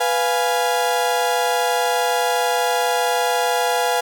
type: chord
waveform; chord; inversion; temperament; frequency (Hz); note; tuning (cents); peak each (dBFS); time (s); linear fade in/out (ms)
35% pulse; F diminished; second; equal; 493.9 / 698.5 / 830.6; Cb5 / F5 / Ab5; 0 / 0 / 0; -20; 0-4.01; 10
effects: none